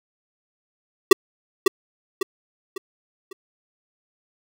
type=tone with echo; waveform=square; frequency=382.4 Hz; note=G4; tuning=43 cents flat; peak=-4 dBFS; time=1.11-1.13 s; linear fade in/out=5 ms; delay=550 ms; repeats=4; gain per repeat=-8 dB; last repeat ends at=3.33 s; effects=none